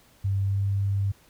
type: tone with pitch glide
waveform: sine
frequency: 98 to 99.08 Hz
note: G2 to G2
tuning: 0 to +19 cents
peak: -22 dBFS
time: 0.24-1.12 s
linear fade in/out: 10 ms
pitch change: +19 cents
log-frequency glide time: 0.42-0.62 s
effects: pink hiss -58 dBFS RMS until 1.29 s